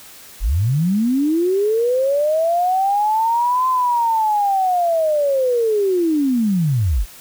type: linear two-way sweep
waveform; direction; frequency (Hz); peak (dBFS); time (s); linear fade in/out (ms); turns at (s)
sine; up then down; 35.48 to 1035 to 35.48; -14; 0.4-7.06; 50; 3.68
effects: white hiss -41 dBFS RMS until 7.2 s